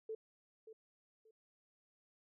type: tone with echo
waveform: sine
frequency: 440.8 Hz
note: A4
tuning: 3 cents sharp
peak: -40 dBFS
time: 0.09-0.15 s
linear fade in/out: 5 ms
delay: 580 ms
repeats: 2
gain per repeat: -12 dB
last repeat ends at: 1.31 s
effects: none